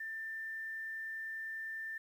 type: tone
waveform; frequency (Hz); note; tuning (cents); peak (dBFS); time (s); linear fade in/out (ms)
sine; 1785; A6; +24; -39; 0-1.98; 5
effects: 11-bit